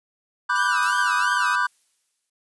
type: chord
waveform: triangle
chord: G major seventh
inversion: first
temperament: equal with one note detuned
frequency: 987.8 / 1174.7 / 1480 / 1575.2 Hz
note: B5 / D6 / F#6 / G6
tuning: 0 / 0 / 0 / +8 cents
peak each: -23 dBFS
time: 0.49-1.67 s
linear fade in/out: 10 ms
type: tone with vibrato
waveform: sawtooth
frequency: 1408 Hz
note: F6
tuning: 14 cents sharp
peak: -24 dBFS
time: 0.55-1.56 s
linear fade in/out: 10 ms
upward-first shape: sine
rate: 2.9 Hz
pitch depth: 220 cents each way
type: noise with exponential decay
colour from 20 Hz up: blue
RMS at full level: -34 dBFS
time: 0.82-2.3 s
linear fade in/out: 5 ms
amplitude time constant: 320 ms
effects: resampled to 24000 Hz